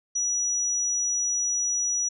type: tone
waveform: sine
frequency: 5850 Hz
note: F#8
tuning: 21 cents flat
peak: -23 dBFS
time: 0.15-2.09 s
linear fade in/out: 10 ms
effects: none